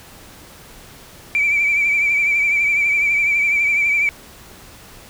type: tone with vibrato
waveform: sine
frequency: 2320 Hz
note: D7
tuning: 22 cents flat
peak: -13 dBFS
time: 1.35-4.09 s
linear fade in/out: 0 ms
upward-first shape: triangle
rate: 12 Hz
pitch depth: 54 cents each way
effects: tanh soft clip ceiling -9 dBFS + pink hiss -42 dBFS RMS until 5.09 s